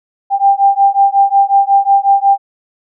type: beating tone pair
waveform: sine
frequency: 790 / 795.5 Hz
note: G5 / G5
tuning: +13 / +25 cents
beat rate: 5.5 Hz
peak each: -10 dBFS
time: 0.3-2.38 s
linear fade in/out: 50 ms
effects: none